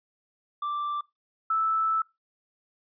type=tone pair in turn; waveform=triangle / sine; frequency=1174.7 / 1314.9 Hz; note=D6 / E6; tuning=0 / -5 cents; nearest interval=major second; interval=195 cents; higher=second; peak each=-26 / -22 dBFS; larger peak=second; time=0.62-1.01 / 1.5-2.02 s; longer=second; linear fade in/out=5 ms; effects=noise-tail reverb RT60 0.2 s tail -21 dB re dry + resampled to 11025 Hz